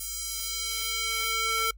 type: tone with high-pass filter sweep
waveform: square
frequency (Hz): 448.8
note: A4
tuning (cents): +34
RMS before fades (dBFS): -30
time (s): 0-1.71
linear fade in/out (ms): 5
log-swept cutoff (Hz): 7700 to 1200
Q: 0.96
effects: noise-tail reverb RT60 0.1 s tail -25 dB re dry + added 50 Hz sine -45 dBFS peak until 1.77 s